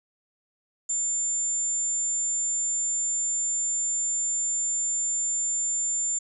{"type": "tone", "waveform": "sine", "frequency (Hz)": 7200, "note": "A8", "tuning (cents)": 39, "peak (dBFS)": -24, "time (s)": [0.89, 6.19], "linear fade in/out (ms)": 10, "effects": []}